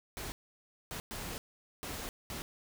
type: noise bursts at uneven times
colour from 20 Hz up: pink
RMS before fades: -41 dBFS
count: 5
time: 0.17-0.32 / 0.91-1 / 1.11-1.38 / 1.83-2.09 / 2.3-2.42 s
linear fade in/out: 0 ms
effects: none